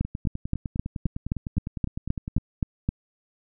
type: two click trains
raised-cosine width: 5 ms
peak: -11 / -18 dBFS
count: 12 / 24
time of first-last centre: 0.01-2.89 / 0.05-2.38 s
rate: 3.82 / 9.87 Hz
effects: none